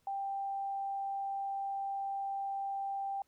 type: tone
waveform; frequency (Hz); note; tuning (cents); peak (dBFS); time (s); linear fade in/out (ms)
sine; 788; G5; +9; -34; 0.07-3.22; 2
effects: pink hiss -75 dBFS RMS until 3.27 s